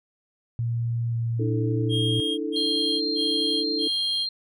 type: tone with vibrato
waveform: sine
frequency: 116.54 Hz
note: A#2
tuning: in tune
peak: -23 dBFS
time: 0.59-2.2 s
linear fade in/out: 0 ms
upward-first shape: square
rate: 0.93 Hz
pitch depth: 9 cents each way
type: chord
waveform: sine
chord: D suspended second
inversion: none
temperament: equal with one note detuned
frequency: 293.7 / 324.7 / 440 Hz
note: D4 / E4 / A4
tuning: 0 / -26 / 0 cents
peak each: -30 dBFS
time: 1.39-3.88 s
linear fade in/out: 10 ms
type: tone bursts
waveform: triangle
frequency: 3239 Hz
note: G#7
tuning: 44 cents flat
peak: -24 dBFS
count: 4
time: 1.89-4.27 s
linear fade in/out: 50 ms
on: 490 ms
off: 140 ms
type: tone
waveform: sine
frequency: 4186 Hz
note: C8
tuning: in tune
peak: -26 dBFS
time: 2.56-4.29 s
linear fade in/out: 5 ms
effects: none